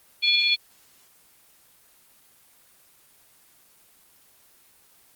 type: tone cluster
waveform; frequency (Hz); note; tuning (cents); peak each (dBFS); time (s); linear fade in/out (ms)
sine; 2401 / 3417 / 4333; D7 / G#7 / C#8; +38 / +49 / -40; -22; 0.22-0.56; 20
effects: white hiss -57 dBFS RMS until 5.15 s + Opus 24 kbps